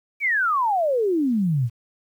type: exponential sweep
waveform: sine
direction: down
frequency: 2361 to 110 Hz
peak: -18 dBFS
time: 0.2-1.7 s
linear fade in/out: 50 ms
effects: 9-bit